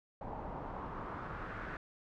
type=noise with low-pass filter sweep; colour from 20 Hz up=pink; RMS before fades=-43 dBFS; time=0.21-1.77 s; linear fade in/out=2 ms; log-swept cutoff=810 to 1600 Hz; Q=2.7; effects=none